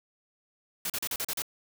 white noise bursts, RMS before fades -32 dBFS, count 7, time 0.85-1.421 s, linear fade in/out 2 ms, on 49 ms, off 38 ms, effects none

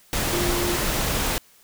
sine tone in noise, 350 Hz, F4, 4 cents sharp, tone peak -25 dBFS, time 0.33-0.76 s, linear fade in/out 0 ms, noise pink, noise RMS -24 dBFS, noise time 0.13-1.38 s, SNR -4 dB, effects white hiss -55 dBFS RMS until 1.63 s

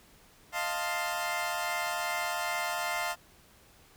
20% pulse chord, F dominant seventh, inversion third, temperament equal with one note detuned, 622.3 / 698.5 / 884.1 / 1046.5 Hz, Eb5 / F5 / A5 / C6, 0 / 0 / +8 / 0 cents, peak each -34 / -29 / -32 / -32 dBFS, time 0.52-3.16 s, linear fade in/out 50 ms, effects pink hiss -59 dBFS RMS until 3.96 s

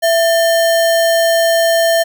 sine tone with sample-and-hold, 665 Hz, E5, 15 cents sharp, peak -9 dBFS, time 0.02-2.04 s, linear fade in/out 20 ms, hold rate 2450 Hz, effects none

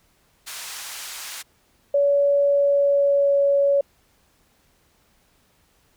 white band-pass noise, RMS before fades -35 dBFS, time 0.46-1.43 s, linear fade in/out 20 ms, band 880 to 9300 Hz, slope 12 dB/octave
sine tone with pitch glide, 567 to 561.8 Hz, C#5 to C#5, +39 to +23 cents, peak -15 dBFS, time 1.94-3.81 s, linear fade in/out 5 ms, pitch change -16 cents, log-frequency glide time 2.42-3.49 s
effects pink hiss -62 dBFS RMS until 5.96 s

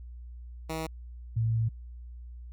10% pulse / sine tone pair in turn, 160 / 113.14 Hz, D#3 / A2, +49 / +49 cents, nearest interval tritone, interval 600 cents, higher first, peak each -24 dBFS, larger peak neither, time 0.69-0.87 / 1.36-1.69 s, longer second, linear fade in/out 10 ms, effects added 60 Hz sine -41 dBFS peak until 2.52 s

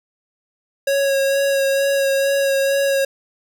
square tone with vibrato, 550 Hz, C#5, 14 cents flat, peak -16 dBFS, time 0.87-3.05 s, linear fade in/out 5 ms, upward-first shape sine, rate 2.2 Hz, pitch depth 17 cents each way, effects none

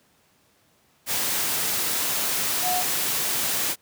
sine tone in noise, 726 Hz, F#5, 33 cents flat, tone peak -24 dBFS, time 2.62-2.84 s, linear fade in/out 50 ms, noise white, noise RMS -25 dBFS, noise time 1.06-3.76 s, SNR -2 dB, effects pink hiss -62 dBFS RMS until 3.81 s + high-pass 100 Hz 12 dB/octave

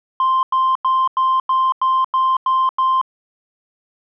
sine tone bursts, 1046.5 Hz, C6, in tune, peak -11 dBFS, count 9, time 0.2-3.014 s, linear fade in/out 2 ms, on 230 ms, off 93 ms, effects tanh soft clip ceiling -11 dBFS

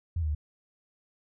sine tone with pitch steps, 84.8 / 77.3 / 74.6 Hz, E2 / D#2 / D2, +50 / -11 / +28 cents, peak -26 dBFS, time 0.16-0.349 s, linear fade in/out 5 ms, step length 63 ms, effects none

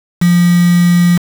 sine tone with quantisation, 174.61 Hz, F3, in tune, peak -6 dBFS, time 0.21-1.18 s, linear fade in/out 10 ms, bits 3, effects none

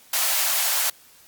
white high-pass noise, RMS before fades -22 dBFS, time 0.13-0.9 s, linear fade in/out 5 ms, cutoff 570 Hz, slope 48 dB/octave, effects white hiss -52 dBFS RMS until 1.27 s + Opus 48 kbps

